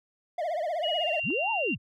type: tone with vibrato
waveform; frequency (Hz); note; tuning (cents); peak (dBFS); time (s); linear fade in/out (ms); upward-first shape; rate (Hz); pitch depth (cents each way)
triangle; 655; E5; -11; -25; 0.38-1.2; 5; triangle; 16; 200
type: tone with pitch glide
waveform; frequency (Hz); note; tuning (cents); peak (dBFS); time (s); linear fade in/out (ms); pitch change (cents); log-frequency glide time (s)
sine; 2900 to 2769; F#7 to F7; -35 to -15; -28; 0.83-1.75; 10; -80; 0.97-1.09
type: linear two-way sweep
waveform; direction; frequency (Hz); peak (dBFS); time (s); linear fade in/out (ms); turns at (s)
sine; up then down; 65 to 940 to 65.2; -27; 1.23-1.78; 50; 1.51
type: click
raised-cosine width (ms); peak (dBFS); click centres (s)
1; -34; 1.304
effects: MP3 96 kbps